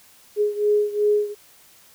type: beating tone pair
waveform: sine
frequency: 416.2 / 418.9 Hz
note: G#4 / G#4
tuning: +4 / +15 cents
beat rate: 2.7 Hz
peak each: -19 / -22 dBFS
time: 0.36-1.35 s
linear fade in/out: 50 ms
effects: white hiss -52 dBFS RMS until 1.94 s